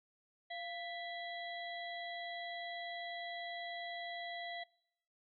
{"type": "harmonic tone with a mistuned harmonic", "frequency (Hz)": 659.3, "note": "E5", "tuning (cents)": 0, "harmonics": [1, 3, 5, 6], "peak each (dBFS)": [-44, -46, -51, -52], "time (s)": [0.5, 4.64], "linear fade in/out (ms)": 10, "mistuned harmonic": 1, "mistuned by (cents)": 84, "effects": ["noise-tail reverb RT60 0.8 s tail -24 dB re dry"]}